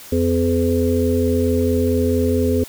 harmonic tone with a mistuned harmonic, 84.5 Hz, E2, 43 cents sharp, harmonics 1 / 3 / 5 / 6, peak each -20 / -19 / -20 / -23 dBFS, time 0.12-2.64 s, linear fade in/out 5 ms, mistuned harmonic 1, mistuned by +29 cents, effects white hiss -39 dBFS RMS until 2.68 s

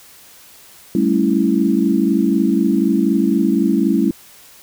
sine chord, A dominant seventh, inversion third, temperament equal, 196 / 220 / 277.2 / 329.6 Hz, G3 / A3 / C#4 / E4, 0 / 0 / 0 / 0 cents, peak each -18 dBFS, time 0.95-4.11 s, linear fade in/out 2 ms, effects white hiss -44 dBFS RMS until 4.62 s

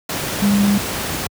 sine tone in noise, 202.2 Hz, G#3, 46 cents flat, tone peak -12 dBFS, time 0.42-0.78 s, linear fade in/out 5 ms, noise pink, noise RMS -23 dBFS, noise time 0.09-1.27 s, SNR +8 dB, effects high-pass 80 Hz 12 dB/octave

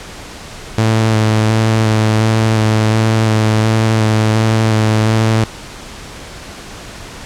sawtooth tone with vibrato, 110 Hz, A2, in tune, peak -6 dBFS, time 0.78-5.44 s, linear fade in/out 0 ms, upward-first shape square, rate 1.4 Hz, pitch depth 16 cents each way, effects pink hiss -31 dBFS RMS until 7.25 s + low-pass 8000 Hz 12 dB/octave

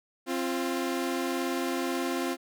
sawtooth tone pair together, 264.9 / 347 Hz, C4 / F4, +22 / -11 cents, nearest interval perfect fourth, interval 467 cents, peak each -27 dBFS, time 0.26-2.37 s, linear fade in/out 50 ms, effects none

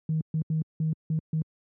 sine tone bursts at uneven times, 157.8 Hz, D#3, 25 cents sharp, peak -22 dBFS, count 6, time 0.09-0.21 / 0.34-0.42 / 0.5-0.62 / 0.8-0.93 / 1.1-1.19 / 1.33-1.42 s, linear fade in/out 2 ms, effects tanh soft clip ceiling -18 dBFS + high-pass 100 Hz 12 dB/octave

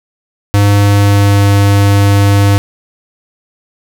square tone with pitch glide, 101.5 to 100.45 Hz, G#2 to G2, -39 to +43 cents, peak -6 dBFS, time 0.54-2.58 s, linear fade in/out 0 ms, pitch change -18 cents, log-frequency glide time 0.74-1.48 s, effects none

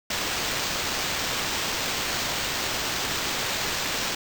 white noise with sample-and-hold, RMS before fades -28 dBFS, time 0.1-4.15 s, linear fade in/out 5 ms, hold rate 11025 Hz, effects none

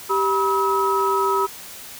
sine tone cluster, 391.4 / 968 / 1284 Hz, G4 / B5 / E6, -3 / -35 / -46 cents, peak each -21 dBFS, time 0.09-1.47 s, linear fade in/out 20 ms, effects tanh soft clip ceiling -7 dBFS + white hiss -38 dBFS RMS until 1.99 s

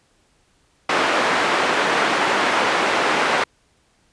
white band-pass noise, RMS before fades -19 dBFS, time 0.89-3.44 s, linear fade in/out 5 ms, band 300 to 1700 Hz, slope 12 dB/octave, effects pink hiss -61 dBFS RMS until 4.12 s + resampled to 22050 Hz

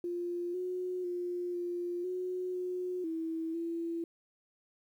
sine tone with pitch steps, 349.5 / 364.3 / 353.9 / 350.6 / 365.4 / 362.9 / 325.2 / 335.3 Hz, F4 / F#4 / F4 / F4 / F#4 / F#4 / E4 / E4, +1 / -27 / +23 / +7 / -22 / -34 / -23 / +30 cents, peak -33 dBFS, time 0.04-4.04 s, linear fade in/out 2 ms, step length 500 ms, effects 11-bit

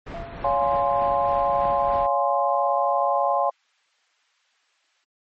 pink noise with tremolo, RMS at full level -34 dBFS, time 0.06-2.07 s, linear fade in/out 10 ms, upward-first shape sine, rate 3.3 Hz, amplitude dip 35%
sine tone with exponential decay, 679 Hz, F5, 49 cents flat, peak -30 dBFS, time 0.14-0.83 s, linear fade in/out 0 ms, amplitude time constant 150 ms
sine chord, Db major seventh, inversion none, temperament equal with one note detuned, 562.1 / 698.5 / 830.6 / 1046.5 Hz, Db5 / F5 / Ab5 / C6, +24 / 0 / 0 / 0 cents, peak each -24 dBFS, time 0.44-3.5 s, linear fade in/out 5 ms
violet noise, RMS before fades -43 dBFS, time 2.48-5.04 s, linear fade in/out 0 ms
effects low-pass 2000 Hz 12 dB/octave + MP3 32 kbps

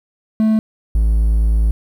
triangle tone pair in turn, 218.5 / 54.62 Hz, A3 / A1, -12 / -12 cents, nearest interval 2 octaves, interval 2400 cents, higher first, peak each -9 dBFS, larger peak neither, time 0.4-0.59 / 0.95-1.71 s, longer second, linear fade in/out 0 ms, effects 8-bit

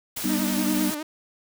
white noise, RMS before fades -31 dBFS, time 0.16-0.95 s, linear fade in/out 10 ms
sine chord, G augmented, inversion none, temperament just, 196 / 245 / 306.2 Hz, G3 / B3 / D#4, 0 / -14 / -28 cents, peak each -27 dBFS, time 0.24-0.91 s, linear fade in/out 5 ms
sawtooth tone with vibrato, 304.3 Hz, D#4, 38 cents flat, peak -26 dBFS, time 0.29-1.03 s, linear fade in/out 5 ms, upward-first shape triangle, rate 9.9 Hz, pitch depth 82 cents each way
effects none

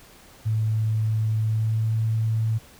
sine tone with pitch glide, 109.6 to 111.32 Hz, A2 to A2, -6 to +21 cents, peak -20 dBFS, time 0.45-2.59 s, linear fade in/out 20 ms, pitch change +27 cents, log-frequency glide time 1.44-1.95 s, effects pink hiss -50 dBFS RMS until 2.79 s

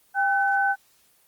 sine tone pair together, 795.3 / 1517 Hz, G5 / F#6, +25 / +43 cents, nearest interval major seventh, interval 1118 cents, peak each -22 dBFS, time 0.14-0.76 s, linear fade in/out 50 ms, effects white hiss -61 dBFS RMS until 1.27 s + Opus 24 kbps

